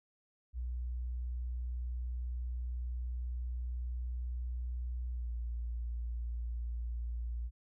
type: tone with pitch glide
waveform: sine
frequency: 61 to 58.65 Hz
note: B1 to A#1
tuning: -21 to +11 cents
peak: -35 dBFS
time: 0.53-7.51 s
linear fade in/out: 50 ms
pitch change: -68 cents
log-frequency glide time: 5.13-5.31 s
effects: none